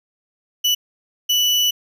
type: tone bursts at uneven times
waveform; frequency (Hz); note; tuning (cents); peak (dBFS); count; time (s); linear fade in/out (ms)
35% pulse; 2965; F#7; +3; -13; 2; 0.64-0.75 / 1.29-1.71; 10
effects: none